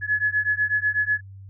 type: beating tone pair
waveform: sine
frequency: 1697 / 1705.1 Hz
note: G#6 / G#6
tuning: +37 / +45 cents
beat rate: 8.1 Hz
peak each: -23 dBFS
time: 0.01-1.21 s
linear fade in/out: 50 ms
effects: added 97 Hz sine -39 dBFS peak until 1.49 s